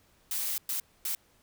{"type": "noise bursts at uneven times", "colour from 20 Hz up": "blue", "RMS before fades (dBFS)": -32, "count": 3, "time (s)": [[0.31, 0.58], [0.69, 0.8], [1.05, 1.15]], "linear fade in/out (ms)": 2, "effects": ["pink hiss -65 dBFS RMS until 1.42 s"]}